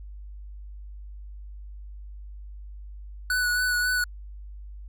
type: tone with vibrato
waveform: square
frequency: 1480 Hz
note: F#6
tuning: in tune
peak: -23 dBFS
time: 3.3-4.04 s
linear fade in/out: 2 ms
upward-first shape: sine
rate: 3.7 Hz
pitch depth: 20 cents each way
effects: added 50 Hz sine -38 dBFS peak until 4.88 s